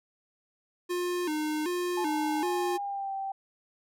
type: tone with vibrato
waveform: square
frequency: 329.6 Hz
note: E4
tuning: in tune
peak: -29 dBFS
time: 0.89-2.78 s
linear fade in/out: 20 ms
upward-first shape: square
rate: 1.3 Hz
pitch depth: 130 cents each way
type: tone with pitch glide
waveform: sine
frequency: 860 to 779.6 Hz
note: A5 to G5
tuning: -40 to -10 cents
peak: -31 dBFS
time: 1.97-3.32 s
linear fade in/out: 5 ms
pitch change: -170 cents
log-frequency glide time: 2.21-3.13 s
effects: none